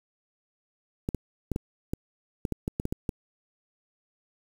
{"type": "clicks", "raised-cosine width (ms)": 3, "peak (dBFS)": -15, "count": 12, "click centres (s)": [1.089, 1.147, 1.517, 1.561, 1.935, 2.452, 2.523, 2.679, 2.799, 2.854, 2.925, 3.092], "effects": ["7-bit"]}